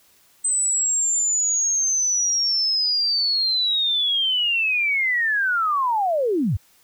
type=linear sweep; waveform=sine; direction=down; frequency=8170 to 71.7 Hz; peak=-18 dBFS; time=0.44-6.57 s; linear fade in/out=10 ms; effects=white hiss -57 dBFS RMS until 6.83 s